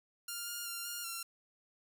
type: tone with pitch steps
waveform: 5% pulse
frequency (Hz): 1401 / 1413 / 1388 / 1412 / 1365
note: F6 / F6 / F6 / F6 / F6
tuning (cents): +5 / +20 / -11 / +19 / -40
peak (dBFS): -28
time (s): 0.28-1.23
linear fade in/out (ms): 5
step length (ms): 190
effects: none